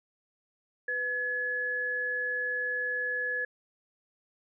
sine tone pair together, 497 / 1700 Hz, B4 / G#6, +11 / +40 cents, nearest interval octave + major sixth, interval 2129 cents, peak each -38 / -29 dBFS, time 0.88-3.45 s, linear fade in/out 5 ms, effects none

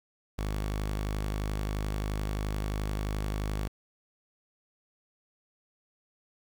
sawtooth tone, 51.5 Hz, G#1, 14 cents flat, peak -26 dBFS, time 0.38-3.68 s, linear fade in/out 10 ms, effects 9-bit

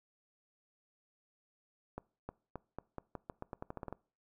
accelerating click train, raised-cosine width 1 ms, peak -27 dBFS, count 15, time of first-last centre 1.98-3.926 s, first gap 310 ms, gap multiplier 0.86, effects noise-tail reverb RT60 0.4 s tail -23 dB re dry

